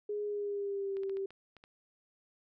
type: tone with pitch glide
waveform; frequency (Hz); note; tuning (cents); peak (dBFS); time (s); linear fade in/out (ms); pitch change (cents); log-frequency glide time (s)
sine; 415.3 to 389.7; G#4 to G4; 0 to -10; -33; 0.09-1.26; 5; -110; 0.25-0.99
type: clicks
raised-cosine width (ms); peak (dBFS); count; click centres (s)
0.3; -38; 7; 0.969 / 1.034 / 1.096 / 1.17 / 1.306 / 1.567 / 1.639
effects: none